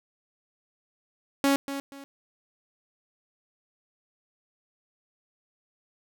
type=tone with echo; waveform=sawtooth; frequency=277.2 Hz; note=C#4; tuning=in tune; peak=-16 dBFS; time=1.44-1.56 s; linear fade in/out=0 ms; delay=240 ms; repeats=2; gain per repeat=-11 dB; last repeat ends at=2.04 s; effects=none